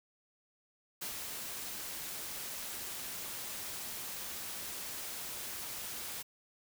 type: noise with ADSR envelope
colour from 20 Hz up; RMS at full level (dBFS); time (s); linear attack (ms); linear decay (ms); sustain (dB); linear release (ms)
white; -39; 1.01-6.23; 14; 92; -3; 15
effects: none